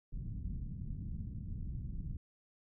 pink low-pass noise, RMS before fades -41 dBFS, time 0.12-2.17 s, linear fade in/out 5 ms, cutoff 190 Hz, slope 24 dB/octave, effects none

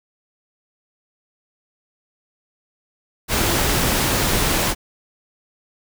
sine tone in noise, 339.6 Hz, F4, 48 cents flat, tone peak -27 dBFS, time 3.37-3.59 s, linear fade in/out 50 ms, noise pink, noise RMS -19 dBFS, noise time 3.28-4.75 s, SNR -11 dB, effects none

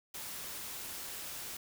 white noise, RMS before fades -43 dBFS, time 0.14-1.57 s, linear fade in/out 5 ms, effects none

